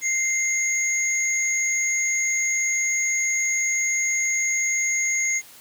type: tone pair together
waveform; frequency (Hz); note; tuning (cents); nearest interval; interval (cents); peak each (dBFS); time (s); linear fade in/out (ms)
sine; 2093 / 6633; C7 / G#8; 0 / -3; octave + minor sixth; 1997; -23; 0.01-5.42; 50
effects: white hiss -47 dBFS RMS until 5.6 s + high-pass 100 Hz 12 dB/octave